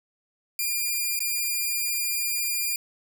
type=tone with dropouts; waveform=5% pulse; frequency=2402 Hz; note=D7; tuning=38 cents sharp; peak=-15 dBFS; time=0.59-2.76 s; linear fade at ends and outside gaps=2 ms; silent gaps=1.192-1.204 s; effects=none